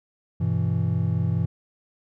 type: chord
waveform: triangle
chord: E minor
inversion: first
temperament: just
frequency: 98.89 / 123.61 / 164.81 Hz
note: G2 / B2 / E3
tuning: +16 / +2 / 0 cents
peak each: -23 / -24 / -23 dBFS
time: 0.4-1.46 s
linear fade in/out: 10 ms
effects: none